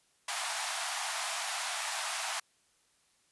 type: high-pass noise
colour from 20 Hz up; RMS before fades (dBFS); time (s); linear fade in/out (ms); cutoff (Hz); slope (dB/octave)
pink; -35; 0.28-2.4; 5; 650; 96
effects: white hiss -70 dBFS RMS until 3.31 s + resampled to 24000 Hz